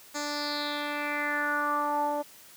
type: tone with low-pass filter sweep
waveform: 10% pulse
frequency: 293.3 Hz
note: D4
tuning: 2 cents flat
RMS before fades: -30 dBFS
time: 0.14-2.23 s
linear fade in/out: 20 ms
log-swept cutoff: 6700 to 700 Hz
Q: 4.7
effects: white hiss -52 dBFS RMS until 2.56 s + high-pass 80 Hz 12 dB/octave